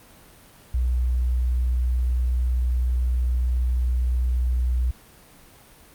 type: tone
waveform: sine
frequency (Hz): 61.74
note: B1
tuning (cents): 0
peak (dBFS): -19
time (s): 0.74-4.91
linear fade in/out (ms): 5
effects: pink hiss -50 dBFS RMS until 5.94 s + Opus 32 kbps